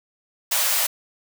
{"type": "high-pass noise", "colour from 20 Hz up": "white", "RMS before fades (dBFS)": -21, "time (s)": [0.51, 0.87], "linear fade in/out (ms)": 10, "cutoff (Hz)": 530, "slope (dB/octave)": 48, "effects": []}